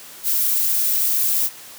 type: noise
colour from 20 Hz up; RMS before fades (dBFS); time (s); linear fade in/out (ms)
violet; -19; 0.23-1.5; 50
effects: white hiss -40 dBFS RMS until 1.78 s + high-pass 100 Hz 12 dB/octave